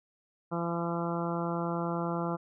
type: harmonic tone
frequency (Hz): 170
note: F3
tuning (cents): -46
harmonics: 1 / 2 / 3 / 4 / 5 / 6 / 7 / 8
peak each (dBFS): -33 / -36 / -38 / -39 / -40 / -41 / -41 / -42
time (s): 0.51-2.37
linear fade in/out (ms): 20
effects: none